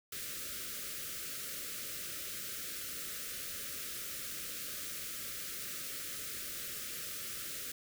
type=band-stop noise; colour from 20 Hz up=white; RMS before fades=-42 dBFS; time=0.12-7.72 s; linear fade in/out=5 ms; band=610 to 1200 Hz; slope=96 dB/octave; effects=none